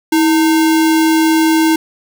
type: tone with sample-and-hold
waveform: sine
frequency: 321.2 Hz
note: E4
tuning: 45 cents flat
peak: -8 dBFS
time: 0.12-1.76 s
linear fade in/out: 5 ms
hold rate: 1225 Hz
effects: none